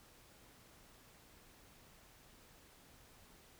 silence, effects pink hiss -63 dBFS RMS until 3.59 s

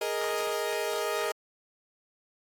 sawtooth chord, Ab suspended second, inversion none, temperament equal, 415.3 / 466.2 / 622.3 Hz, Ab4 / Bb4 / Eb5, 0 / 0 / 0 cents, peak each -29 dBFS, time 0.01-1.32 s, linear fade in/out 5 ms, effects AAC 64 kbps

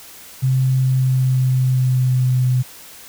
sine tone with pitch glide, 130.81 to 126.79 Hz, C3 to B2, 0 to +46 cents, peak -13 dBFS, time 0.42-2.63 s, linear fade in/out 20 ms, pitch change -54 cents, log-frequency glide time 0.69-2.52 s, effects white hiss -40 dBFS RMS until 3.08 s

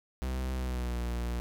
45% pulse tone with pitch glide, 64.2 to 59.9 Hz, C2 to A#1, -32 to +48 cents, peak -31 dBFS, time 0.22-1.4 s, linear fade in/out 0 ms, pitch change -120 cents, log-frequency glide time 0.57-0.97 s, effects 12-bit

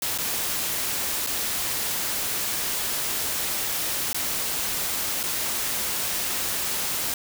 white noise with dropouts, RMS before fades -27 dBFS, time 0.02-7.14 s, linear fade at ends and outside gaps 2 ms, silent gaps 0.178-0.185 / 1.265-1.271 / 4.13-4.145 / 5.231-5.236 s, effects none

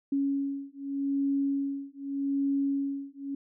sine beating tone pair, 277.2 / 278.03 Hz, C#4 / C#4, 0 / +5 cents, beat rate 0.83 Hz, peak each -30 dBFS, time 0.12-3.35 s, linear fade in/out 5 ms, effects none

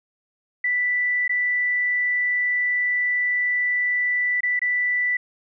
sine tone with dropouts, 1975.5 Hz, B6, in tune, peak -19 dBFS, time 0.64-5.17 s, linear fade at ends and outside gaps 5 ms, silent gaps 1.279-1.293 / 4.407-4.432 / 4.593-4.616 s, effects none

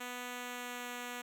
5% pulse tone with pitch glide, 246.9 to 244.6 Hz, B3 to B3, 0 to -16 cents, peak -29 dBFS, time 0-1.22 s, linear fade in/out 10 ms, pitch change -16 cents, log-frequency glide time 0.22-0.91 s, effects none

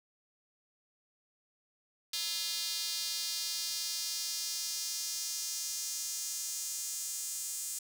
square tone with high-pass filter sweep, 188.6 Hz, F#3, 33 cents sharp, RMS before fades -37 dBFS, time 2.13-7.79 s, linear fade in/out 5 ms, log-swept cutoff 4100 to 7500 Hz, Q 2.3, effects 10-bit

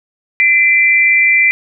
sine tone pair together, 2038 / 2356 Hz, C7 / D7, -46 / +5 cents, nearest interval minor third, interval 251 cents, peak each -10 dBFS, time 0.4-1.51 s, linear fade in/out 0 ms, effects none

